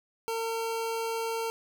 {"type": "tone", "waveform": "25% pulse", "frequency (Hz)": 454.4, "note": "A#4", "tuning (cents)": -44, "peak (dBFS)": -26, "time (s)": [0.28, 1.5], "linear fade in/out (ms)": 0, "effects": []}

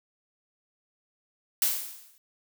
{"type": "noise with exponential decay", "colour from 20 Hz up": "blue", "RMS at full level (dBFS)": -22, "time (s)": [1.62, 2.18], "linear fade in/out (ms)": 1, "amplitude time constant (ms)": 120, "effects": []}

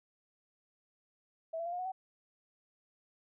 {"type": "tone with pitch steps", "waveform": "sine", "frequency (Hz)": [652, 671.9, 692.4, 713.5, 735.2, 757.7], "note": ["E5", "E5", "F5", "F5", "F#5", "F#5"], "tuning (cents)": [-19, 33, -15, 37, -11, 41], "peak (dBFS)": -35, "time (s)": [1.53, 1.92], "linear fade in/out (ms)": 10, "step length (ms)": 65, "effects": []}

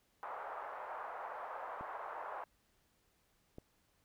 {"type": "band-pass noise", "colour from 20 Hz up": "white", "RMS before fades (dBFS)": -45, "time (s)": [0.23, 2.44], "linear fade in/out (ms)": 0, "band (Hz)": [590, 1200], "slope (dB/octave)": 24}
{"type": "clicks", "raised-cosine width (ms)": 2, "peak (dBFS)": -35, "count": 2, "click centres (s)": [1.81, 3.584]}
{"effects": ["pink hiss -75 dBFS RMS until 4.04 s"]}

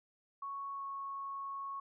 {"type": "tone with pitch glide", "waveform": "sine", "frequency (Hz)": [1108.7, 1102.3], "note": ["C#6", "C#6"], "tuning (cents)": [0, -10], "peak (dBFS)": -39, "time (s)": [0.42, 1.8], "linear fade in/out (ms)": 5, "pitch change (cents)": -10, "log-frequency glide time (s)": [0.74, 0.82], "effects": []}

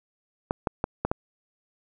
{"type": "clicks", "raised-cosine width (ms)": 1, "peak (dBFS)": -10, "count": 5, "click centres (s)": [0.509, 0.672, 0.841, 1.05, 1.115], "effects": []}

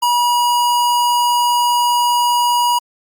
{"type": "tone", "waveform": "square", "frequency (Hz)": 965, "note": "B5", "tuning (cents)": -40, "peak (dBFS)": -13, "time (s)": [0.02, 2.79], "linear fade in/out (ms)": 10, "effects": ["Opus 48 kbps"]}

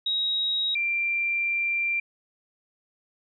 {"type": "tone pair in turn", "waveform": "sine", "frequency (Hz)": [3804, 2367], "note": ["A#7", "D7"], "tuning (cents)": [34, 13], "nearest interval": "minor sixth", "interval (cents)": 821, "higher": "first", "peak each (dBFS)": -23, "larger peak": "neither", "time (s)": [[0.06, 0.75], [0.75, 2]], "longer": "second", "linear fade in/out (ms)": 5, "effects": []}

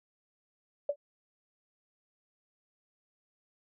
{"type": "tone with exponential decay", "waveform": "sine", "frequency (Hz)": 576, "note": "D5", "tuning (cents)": -34, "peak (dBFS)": -23, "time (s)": [0.89, 0.96], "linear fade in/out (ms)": 5, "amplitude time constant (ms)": 15, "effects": []}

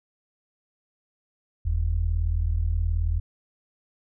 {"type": "tone pair together", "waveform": "sine", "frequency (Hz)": [43.66, 82.41], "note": ["F1", "E2"], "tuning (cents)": [0, 0], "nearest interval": "major seventh", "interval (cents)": 1100, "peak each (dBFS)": -24, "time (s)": [1.65, 3.2], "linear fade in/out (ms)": 10, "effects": []}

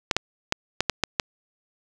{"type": "clicks", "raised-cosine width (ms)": 0.2, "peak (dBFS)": -3, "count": 7, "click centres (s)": [0.112, 0.166, 0.524, 0.806, 0.897, 1.037, 1.198], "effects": []}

